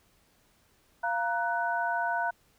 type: tone cluster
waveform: sine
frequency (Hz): 694 / 940 / 1491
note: F5 / A#5 / F#6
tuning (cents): -11 / +14 / +13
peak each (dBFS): -31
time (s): 1.03-2.31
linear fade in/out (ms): 10
effects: pink hiss -66 dBFS RMS until 2.58 s